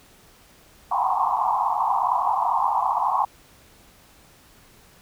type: band-pass noise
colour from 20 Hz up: white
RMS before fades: -22 dBFS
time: 0.91-3.25 s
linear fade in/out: 5 ms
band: 730 to 1100 Hz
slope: 96 dB/octave
effects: pink hiss -53 dBFS RMS until 5.01 s